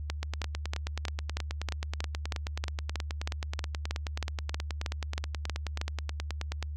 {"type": "two click trains", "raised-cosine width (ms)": 0.2, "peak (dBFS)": [-17, -15], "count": [61, 19], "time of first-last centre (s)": [[0.23, 6.627], [0.1, 5.814]], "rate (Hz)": [9.38, 3.15], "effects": ["added 74 Hz sine -34 dBFS peak until 6.76 s"]}